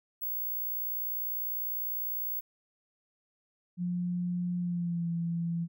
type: tone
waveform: sine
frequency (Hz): 15720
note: B9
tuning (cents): -9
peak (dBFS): -31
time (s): 0.21-2.41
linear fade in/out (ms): 20
type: tone with pitch glide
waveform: sine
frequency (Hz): 177.1 to 168.91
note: F3 to E3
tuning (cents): +24 to +43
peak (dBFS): -29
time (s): 3.77-5.68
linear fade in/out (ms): 50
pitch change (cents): -81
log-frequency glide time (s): 4.58-5.08
effects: none